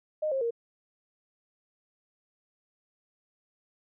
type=tone with pitch steps; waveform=sine; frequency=615 / 535.4 / 466.1 Hz; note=D#5 / C5 / A#4; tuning=-20 / +40 / 0 cents; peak=-26 dBFS; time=0.22-0.508 s; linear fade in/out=10 ms; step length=96 ms; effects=none